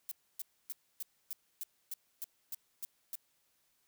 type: noise bursts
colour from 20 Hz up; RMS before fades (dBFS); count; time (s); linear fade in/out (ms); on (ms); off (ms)
violet; -40; 11; 0.09-3.154; 0; 24; 280
effects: white hiss -75 dBFS RMS until 3.87 s